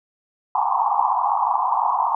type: band-pass noise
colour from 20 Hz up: white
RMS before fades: -20 dBFS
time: 0.55-2.15 s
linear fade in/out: 2 ms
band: 750 to 1100 Hz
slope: 96 dB/octave
effects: none